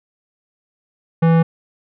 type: tone with tanh clipping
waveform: sine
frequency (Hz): 164.81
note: E3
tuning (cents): 0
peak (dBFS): -12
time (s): 1.22-1.43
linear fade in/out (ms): 10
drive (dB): 18
effects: none